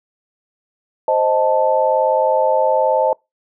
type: chord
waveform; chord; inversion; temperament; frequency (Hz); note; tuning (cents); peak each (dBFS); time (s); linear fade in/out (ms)
sine; A diminished; first; equal; 523.3 / 622.3 / 880; C5 / Eb5 / A5; 0 / 0 / 0; -17; 1.08-3.13; 2
effects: noise-tail reverb RT60 0.2 s tail -25 dB re dry